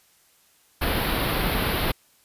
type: band-stop noise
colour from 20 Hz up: pink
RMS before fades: -24 dBFS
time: 0.81-1.92 s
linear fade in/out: 10 ms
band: 4500 to 11000 Hz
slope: 48 dB/octave
effects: white hiss -60 dBFS RMS until 2.24 s + resampled to 32000 Hz